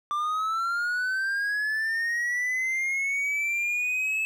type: linear sweep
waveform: triangle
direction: up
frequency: 1174.7 to 2610 Hz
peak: -23 dBFS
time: 0.11-4.25 s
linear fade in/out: 0 ms
effects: none